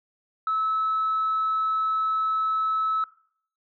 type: tone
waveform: sine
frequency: 1300 Hz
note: E6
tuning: 24 cents flat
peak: -21 dBFS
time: 0.47-3.04 s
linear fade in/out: 2 ms
effects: noise-tail reverb RT60 0.6 s tail -20 dB re dry + tanh soft clip ceiling -18 dBFS